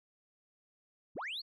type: linear sweep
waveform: sine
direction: up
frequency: 45.03 to 4549 Hz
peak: -36 dBFS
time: 1.15-1.42 s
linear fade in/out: 20 ms
effects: tanh soft clip ceiling -35 dBFS